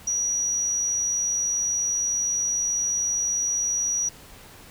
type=tone; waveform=sine; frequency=5800 Hz; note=F#8; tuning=35 cents flat; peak=-22 dBFS; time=0.07-4.09 s; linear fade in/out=5 ms; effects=pink hiss -47 dBFS RMS until 4.7 s